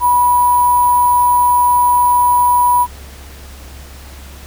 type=tone with sample-and-hold; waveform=sine; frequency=979 Hz; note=B5; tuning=15 cents flat; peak=-8 dBFS; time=0-2.87 s; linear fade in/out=50 ms; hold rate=11025 Hz; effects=added 68 Hz sine -33 dBFS peak until 4.46 s + pink hiss -38 dBFS RMS until 4.46 s